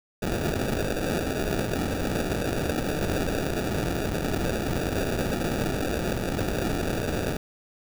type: noise with sample-and-hold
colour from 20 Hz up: blue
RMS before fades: -27 dBFS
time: 0.22-7.37 s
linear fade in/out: 5 ms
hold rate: 1050 Hz
effects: none